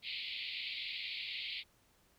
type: band-pass noise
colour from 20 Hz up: pink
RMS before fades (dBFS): -42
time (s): 0.02-1.64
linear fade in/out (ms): 50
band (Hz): 2100 to 4500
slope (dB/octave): 96
effects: pink hiss -70 dBFS RMS until 2.18 s